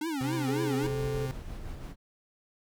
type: tone with vibrato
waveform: square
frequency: 293.7 Hz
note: D4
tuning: in tune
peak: -31 dBFS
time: 0.01-0.87 s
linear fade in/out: 5 ms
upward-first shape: triangle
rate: 3.7 Hz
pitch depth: 260 cents each way
type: tone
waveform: 40% pulse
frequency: 130.4 Hz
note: C3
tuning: 5 cents flat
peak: -31 dBFS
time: 0.21-1.31 s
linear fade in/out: 0 ms
type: tone with pitch glide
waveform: sine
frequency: 420 to 434.3 Hz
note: G#4 to A4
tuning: +19 to -23 cents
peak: -32 dBFS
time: 0.47-1.27 s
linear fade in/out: 20 ms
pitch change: +58 cents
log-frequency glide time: 0.85-0.99 s
type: noise with tremolo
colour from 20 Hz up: brown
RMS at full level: -38 dBFS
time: 0.82-1.96 s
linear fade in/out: 50 ms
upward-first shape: sine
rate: 6 Hz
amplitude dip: 35%
effects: none